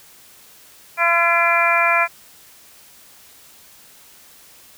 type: harmonic tone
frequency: 340 Hz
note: F4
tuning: 46 cents flat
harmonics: 2 / 3 / 4 / 5 / 6 / 7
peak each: -21 / -21 / -20 / -23 / -24 / -18 dBFS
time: 0.97-2.08 s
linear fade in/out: 50 ms
effects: white hiss -47 dBFS RMS until 4.77 s